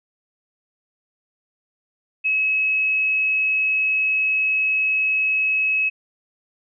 sine tone, 2570 Hz, E7, 45 cents flat, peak -17 dBFS, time 2.24-5.9 s, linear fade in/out 20 ms, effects none

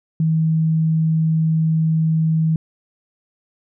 sine tone, 160 Hz, D#3, 49 cents sharp, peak -14 dBFS, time 0.2-2.56 s, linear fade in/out 2 ms, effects none

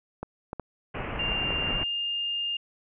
clicks, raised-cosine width 1 ms, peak -19 dBFS, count 7, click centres 0.23 / 0.531 / 0.597 / 1.318 / 1.506 / 1.624 / 1.706 s
pink low-pass noise, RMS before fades -33 dBFS, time 0.94-1.84 s, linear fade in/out 10 ms, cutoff 2900 Hz, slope 96 dB/octave
sine tone with pitch glide, 2794 to 2815 Hz, F7 to F7, 0 to +13 cents, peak -27 dBFS, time 1.19-2.57 s, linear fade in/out 5 ms, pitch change +13 cents, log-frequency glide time 1.66-1.91 s
effects none

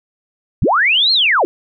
sine linear two-way sweep, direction up then down, 39.54 to 4328 to 295.6 Hz, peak -10 dBFS, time 0.62-1.45 s, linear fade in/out 0 ms, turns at 1.12 s, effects none

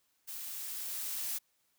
blue noise with level ramp, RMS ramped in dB -43 to -36 dBFS, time 0.27-1.39 s, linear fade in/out 20 ms, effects white hiss -75 dBFS RMS until 1.78 s

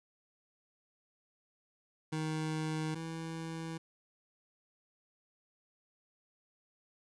25% pulse tone pair in turn, 156.7 / 163.05 Hz, D#3 / E3, +13 / -19 cents, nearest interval minor second, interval 68 cents, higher second, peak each -30 / -35 dBFS, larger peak first, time 2.12-2.95 / 2.95-3.78 s, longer neither, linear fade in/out 10 ms, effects resampled to 22050 Hz + 11-bit

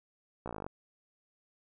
slowing click train, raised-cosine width 1 ms, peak -25 dBFS, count 12, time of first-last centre 0.46-0.665 s, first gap 16 ms, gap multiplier 1.03, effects none

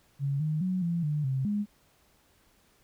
sine tone with pitch steps, 139.5 / 154.3 / 184.7 / 170.1 / 149.4 / 132.8 / 206.6 Hz, C#3 / D#3 / F#3 / F3 / D3 / C3 / G#3, +11 / -14 / -3 / -45 / +30 / +26 / -9 cents, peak -26 dBFS, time 0.19-1.66 s, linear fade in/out 50 ms, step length 210 ms, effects pink hiss -65 dBFS RMS until 2.83 s

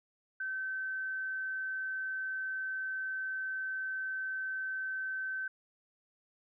sine tone, 1538 Hz, G6, 33 cents flat, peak -34 dBFS, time 0.4-5.48 s, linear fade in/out 5 ms, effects none

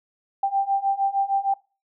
sine beating tone pair, 784 / 790.5 Hz, G5 / G5, 0 / +14 cents, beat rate 6.5 Hz, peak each -24 / -22 dBFS, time 0.43-1.54 s, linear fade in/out 5 ms, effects noise-tail reverb RT60 0.3 s tail -21 dB re dry

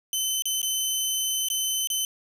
15% pulse tone with dropouts, 3054 Hz, G7, 46 cents flat, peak -17 dBFS, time 0.13-2.05 s, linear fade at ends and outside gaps 1 ms, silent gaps 0.422-0.455 / 0.617-0.629 / 1.486-1.501 / 1.873-1.901 s, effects none

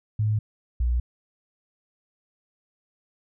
sine tone pair in turn, 107.2 / 60.16 Hz, A2 / B1, -45 / -45 cents, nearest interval minor seventh, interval 1000 cents, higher first, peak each -20 dBFS, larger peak neither, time 0.19-0.39 / 0.8-1 s, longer neither, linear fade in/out 5 ms, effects none

